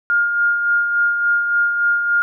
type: tone with tremolo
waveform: sine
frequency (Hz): 1414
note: F6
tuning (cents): +21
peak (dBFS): -12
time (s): 0.1-2.22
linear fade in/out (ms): 0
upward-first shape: sine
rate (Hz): 3.5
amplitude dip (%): 45
effects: none